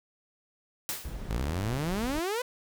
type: noise with exponential decay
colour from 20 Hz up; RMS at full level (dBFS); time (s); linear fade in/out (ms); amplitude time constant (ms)
white; -30; 0.89-1.22; 0; 71
type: noise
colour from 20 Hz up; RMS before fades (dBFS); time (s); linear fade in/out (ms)
brown; -38; 1.04-2.2; 10
type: exponential sweep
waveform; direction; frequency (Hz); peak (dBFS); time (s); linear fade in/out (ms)
sawtooth; up; 51.91 to 515; -25; 1.3-2.42; 5
effects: none